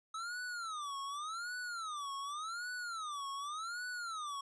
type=tone with vibrato; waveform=square; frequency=1277 Hz; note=D#6; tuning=45 cents sharp; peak=-40 dBFS; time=0.14-4.41 s; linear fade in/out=5 ms; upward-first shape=sine; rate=0.87 Hz; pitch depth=260 cents each way; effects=resampled to 22050 Hz